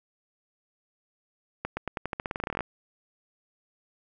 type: accelerating click train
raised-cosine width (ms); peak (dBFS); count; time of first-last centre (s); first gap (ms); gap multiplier
0.5; -15; 19; 1.65-2.607; 120; 0.89
effects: none